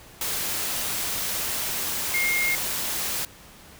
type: tone in noise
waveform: sine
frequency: 2134 Hz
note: C7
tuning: 34 cents sharp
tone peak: -22 dBFS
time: 2.14-2.55 s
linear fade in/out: 2 ms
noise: white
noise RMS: -28 dBFS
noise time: 0.21-3.25 s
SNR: +3 dB
effects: pink hiss -48 dBFS RMS until 3.79 s